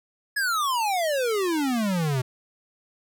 square exponential sweep, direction down, 1716 to 123.47 Hz, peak -23 dBFS, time 0.36-2.22 s, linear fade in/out 10 ms, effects none

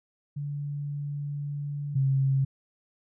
sine tone pair in turn, 144.3 / 135.35 Hz, D3 / C#3, -30 / -41 cents, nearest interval minor second, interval 111 cents, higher first, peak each -30 / -21 dBFS, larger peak second, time 0.36-1.95 / 1.95-2.45 s, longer first, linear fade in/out 10 ms, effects none

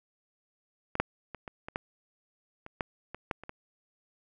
clicks, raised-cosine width 0.5 ms, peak -18 / -9 / -25 / -25 / -24 / -16 / -28 / -15 / -24 / -15 / -29 / -24 dBFS, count 12, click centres 0.954 / 1 / 1.347 / 1.478 / 1.685 / 1.759 / 2.664 / 2.808 / 3.146 / 3.312 / 3.436 / 3.494 s, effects none

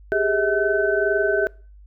sine tone cluster, 394.3 / 416.4 / 642 / 1523 Hz, G4 / G#4 / E5 / F#6, +10 / +5 / -46 / +50 cents, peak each -23 dBFS, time 0.12-1.47 s, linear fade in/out 0 ms, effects noise-tail reverb RT60 0.4 s tail -23 dB re dry + added 50 Hz sine -43 dBFS peak until 1.86 s

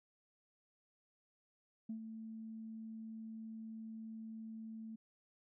sine tone with ADSR envelope, 222.1 Hz, A3, 16 cents sharp, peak -38 dBFS, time 1.89-4.96 s, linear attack 7 ms, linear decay 94 ms, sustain -7 dB, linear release 9 ms, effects tanh soft clip ceiling -35 dBFS

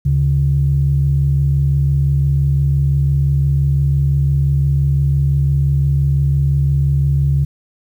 sine tone pair together, 74.16 / 140 Hz, D2 / C#3, +17 / +18 cents, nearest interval major seventh, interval 1101 cents, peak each -16 / -12 dBFS, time 0.05-7.45 s, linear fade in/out 10 ms, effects tanh soft clip ceiling -4 dBFS + 8-bit

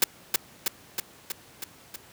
white noise with echo, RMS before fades -19 dBFS, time 0.02-0.04 s, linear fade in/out 2 ms, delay 320 ms, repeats 6, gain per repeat -3 dB, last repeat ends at 1.96 s, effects pink hiss -52 dBFS RMS until 2.12 s + high-pass 100 Hz 12 dB/octave

